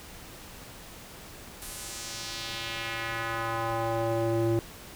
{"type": "tone with band-pass filter sweep", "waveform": "square", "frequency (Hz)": 114.2, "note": "A#2", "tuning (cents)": -35, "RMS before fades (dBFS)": -31, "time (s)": [1.62, 4.59], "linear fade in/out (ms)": 0, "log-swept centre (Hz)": [11000, 320], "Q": 1.5, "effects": ["pink hiss -46 dBFS RMS until 4.95 s"]}